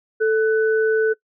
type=tone pair together; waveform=sine; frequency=440 / 1496.7 Hz; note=A4 / F#6; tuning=0 / +19 cents; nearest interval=octave + major sixth; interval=2119 cents; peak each=-15 / -23 dBFS; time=0.2-1.14 s; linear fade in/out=20 ms; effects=noise-tail reverb RT60 0.1 s tail -22 dB re dry